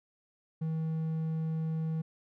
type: tone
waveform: triangle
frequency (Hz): 160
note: D#3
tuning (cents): +49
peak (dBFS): -28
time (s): 0.61-2.02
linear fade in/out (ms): 10
effects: none